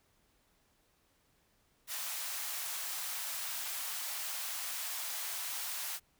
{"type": "high-pass noise", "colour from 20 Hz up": "white", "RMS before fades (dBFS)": -39, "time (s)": [1.87, 6], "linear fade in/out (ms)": 50, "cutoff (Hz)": 690, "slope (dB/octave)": 24, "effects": ["pink hiss -72 dBFS RMS until 6.19 s"]}